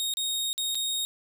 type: tone with dropouts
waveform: sawtooth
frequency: 3729 Hz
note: A#7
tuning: in tune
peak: -24 dBFS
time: 0-1.05 s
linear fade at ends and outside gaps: 0 ms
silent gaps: 0.138-0.171 / 0.53-0.579 / 0.747-0.753 s
effects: none